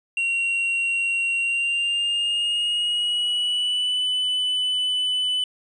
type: tone with pitch glide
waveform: triangle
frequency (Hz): 2749 to 2998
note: F7 to F#7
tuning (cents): -28 to +22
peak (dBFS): -19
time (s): 0.17-5.44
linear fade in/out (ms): 2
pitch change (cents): +150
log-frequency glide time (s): 1.38-4.05
effects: resampled to 22050 Hz + 10-bit